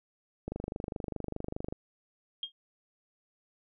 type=click train; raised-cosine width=2 ms; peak=-22 dBFS; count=32; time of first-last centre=0.48-1.725 s; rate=24.9 Hz
type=tone with exponential decay; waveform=sine; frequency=3229 Hz; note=G#7; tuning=49 cents flat; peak=-29 dBFS; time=2.43-2.52 s; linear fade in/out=2 ms; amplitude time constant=19 ms
effects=none